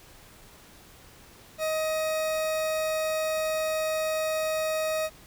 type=tone; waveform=40% pulse; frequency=629 Hz; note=D#5; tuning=19 cents sharp; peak=-25 dBFS; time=1.58-5.1 s; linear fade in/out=50 ms; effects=pink hiss -52 dBFS RMS until 5.26 s